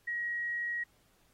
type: tone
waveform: sine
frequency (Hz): 1899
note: A#6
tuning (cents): +32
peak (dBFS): -32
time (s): 0.07-0.84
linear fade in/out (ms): 10
effects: pink hiss -69 dBFS RMS until 1.33 s + AAC 48 kbps